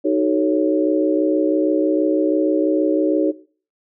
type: chord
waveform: sine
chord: D# half-diminished seventh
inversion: none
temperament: equal with one note detuned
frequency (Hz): 311.1 / 377.3 / 440 / 554.4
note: D#4 / F#4 / A4 / C#5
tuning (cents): 0 / +34 / 0 / 0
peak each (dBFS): -18 / -21 / -23 / -21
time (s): 0.04-3.32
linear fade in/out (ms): 20
effects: noise-tail reverb RT60 0.4 s tail -17 dB re dry